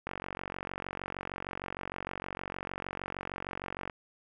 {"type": "click train", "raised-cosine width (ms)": 0.5, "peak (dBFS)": -21, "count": 179, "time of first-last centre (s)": [0.07, 3.898], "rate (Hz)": 46.5, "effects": []}